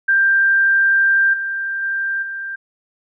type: tone with level steps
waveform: sine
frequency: 1583 Hz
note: G6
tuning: 17 cents sharp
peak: -11 / -20 / -18 / -24 dBFS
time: 0.08-2.56 s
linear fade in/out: 10 ms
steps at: 1.33 / 1.82 / 2.22 s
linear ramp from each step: 10 ms
effects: none